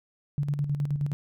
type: tone with tremolo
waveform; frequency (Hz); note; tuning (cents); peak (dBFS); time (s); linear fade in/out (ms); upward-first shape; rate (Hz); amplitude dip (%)
sine; 144.2; D3; -31; -23; 0.38-1.13; 0; square; 9.5; 55
effects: none